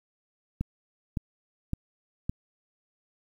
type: click train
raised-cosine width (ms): 5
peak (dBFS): -16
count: 4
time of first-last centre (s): 0.61-2.295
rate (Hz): 1.78
effects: 9-bit